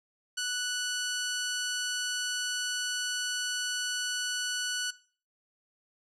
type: tone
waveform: 10% pulse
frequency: 1480 Hz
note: F#6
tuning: in tune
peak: -21 dBFS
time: 0.37-4.91 s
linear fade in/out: 10 ms
effects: noise-tail reverb RT60 0.4 s tail -18 dB re dry + low-pass 9000 Hz 12 dB/octave